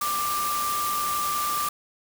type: tone in noise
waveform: sine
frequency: 1183 Hz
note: D6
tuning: 12 cents sharp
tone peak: -25 dBFS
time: 0.01-1.69 s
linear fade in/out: 5 ms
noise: white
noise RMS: -31 dBFS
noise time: 0.01-1.69 s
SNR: +3 dB
effects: none